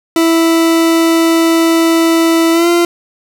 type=tone with pitch glide; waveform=40% pulse; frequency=329.6 to 344 Hz; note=E4 to F4; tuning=0 to -26 cents; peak=-7 dBFS; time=0.16-2.85 s; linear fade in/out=2 ms; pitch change=+74 cents; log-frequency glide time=2.52-2.68 s; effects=none